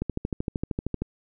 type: click train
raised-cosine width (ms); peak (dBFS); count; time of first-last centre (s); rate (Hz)
3; -14; 14; 0.02-1.02; 13
effects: none